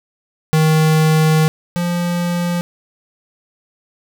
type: tone pair in turn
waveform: square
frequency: 157 / 174.33 Hz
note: D#3 / F3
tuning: +16 / -3 cents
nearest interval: major second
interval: 181 cents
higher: second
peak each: -11 / -17 dBFS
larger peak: first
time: 0.53-1.48 / 1.76-2.61 s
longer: first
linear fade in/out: 0 ms
effects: none